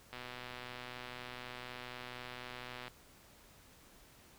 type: click train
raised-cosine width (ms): 0.3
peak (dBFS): -29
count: 342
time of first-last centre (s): 0.13-2.88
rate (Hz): 124
effects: pink hiss -61 dBFS RMS until 4.38 s